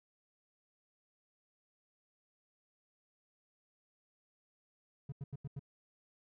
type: tone bursts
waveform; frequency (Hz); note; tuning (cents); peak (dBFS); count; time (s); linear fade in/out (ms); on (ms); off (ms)
triangle; 139.2; C#3; +8; -37; 5; 5.09-5.594; 5; 32; 86
effects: none